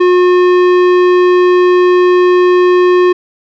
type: tone with tanh clipping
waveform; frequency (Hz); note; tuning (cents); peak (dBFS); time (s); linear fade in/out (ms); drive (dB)
sine; 360; F#4; -47; -7; 0-3.13; 10; 15
effects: none